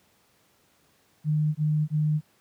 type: tone bursts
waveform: sine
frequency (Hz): 152.3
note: D#3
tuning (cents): -37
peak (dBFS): -20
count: 3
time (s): 1.24-2.21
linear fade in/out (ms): 50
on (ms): 310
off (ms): 20
effects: pink hiss -64 dBFS RMS until 2.4 s + high-pass 100 Hz 12 dB/octave